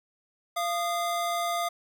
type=tone pair together; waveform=square; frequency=689.8 / 1229 Hz; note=F5 / D#6; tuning=-22 / -22 cents; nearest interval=minor seventh; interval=1000 cents; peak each=-29 / -32 dBFS; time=0.56-1.69 s; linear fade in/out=10 ms; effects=none